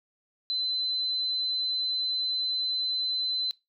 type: tone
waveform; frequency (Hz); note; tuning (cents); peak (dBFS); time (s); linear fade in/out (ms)
sine; 4045; B7; +41; -26; 0.5-3.51; 0
effects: noise-tail reverb RT60 0.2 s tail -20 dB re dry